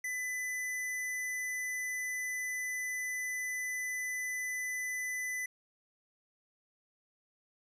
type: tone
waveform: square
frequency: 2002 Hz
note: B6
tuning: 23 cents sharp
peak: -35 dBFS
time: 0.04-5.46 s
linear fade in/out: 5 ms
effects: resampled to 32000 Hz